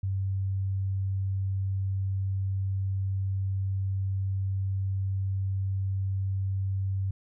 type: tone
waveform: sine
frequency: 96.5 Hz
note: G2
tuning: 27 cents flat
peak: -26 dBFS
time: 0.03-7.11 s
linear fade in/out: 5 ms
effects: none